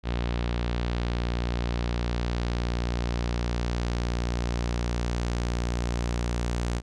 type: tone with low-pass filter sweep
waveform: sawtooth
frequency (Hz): 59.3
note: A#1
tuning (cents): +30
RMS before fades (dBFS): -28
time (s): 0.03-6.82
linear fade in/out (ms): 50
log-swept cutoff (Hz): 3800 to 7200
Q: 1.5
effects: none